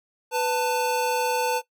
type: tone pair together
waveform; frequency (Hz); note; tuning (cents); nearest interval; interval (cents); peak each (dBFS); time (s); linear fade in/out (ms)
square; 496.9 / 890; B4 / A5; +11 / +20; minor seventh; 1009; -26 / -25; 0.31-1.62; 50
effects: noise-tail reverb RT60 0.1 s tail -18 dB re dry